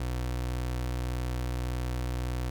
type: tone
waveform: 30% pulse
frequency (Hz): 61.74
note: B1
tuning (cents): 0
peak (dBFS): -27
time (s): 0-2.5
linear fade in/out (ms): 5
effects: none